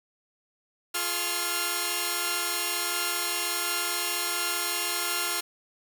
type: tone cluster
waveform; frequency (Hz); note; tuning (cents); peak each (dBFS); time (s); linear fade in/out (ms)
5% pulse; 347.4 / 423 / 1075 / 1391; F4 / G#4 / C6 / F6; -9 / +32 / +47 / -7; -22 / -24 / -22 / -18; 0.94-5.41; 10
effects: none